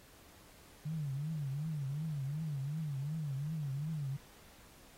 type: tone with vibrato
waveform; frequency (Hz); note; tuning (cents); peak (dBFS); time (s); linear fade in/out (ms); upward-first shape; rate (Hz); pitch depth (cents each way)
sine; 146.83; D3; 0; -35; 0.85-4.17; 10; triangle; 2.7; 190
effects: pink hiss -60 dBFS RMS until 4.97 s + AAC 48 kbps